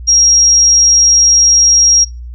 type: tone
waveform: sine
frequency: 5620 Hz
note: F8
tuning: 10 cents sharp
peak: -5 dBFS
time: 0.07-2.05 s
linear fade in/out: 20 ms
effects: noise-tail reverb RT60 0.3 s tail -21 dB re dry + added 60 Hz sine -24 dBFS peak until 2.34 s